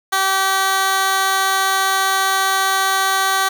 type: tone with high-pass filter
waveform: 15% pulse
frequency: 385 Hz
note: G4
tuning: 31 cents flat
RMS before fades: -17 dBFS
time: 0.12-3.49 s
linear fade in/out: 10 ms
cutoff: 940 Hz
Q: 0.78
effects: none